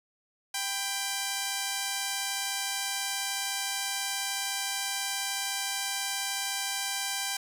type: tone pair together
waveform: 5% pulse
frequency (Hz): 789 / 1001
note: G5 / B5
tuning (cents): +11 / +23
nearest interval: major third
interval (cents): 412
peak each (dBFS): -19 / -25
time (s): 0.54-7.37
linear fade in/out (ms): 5
effects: none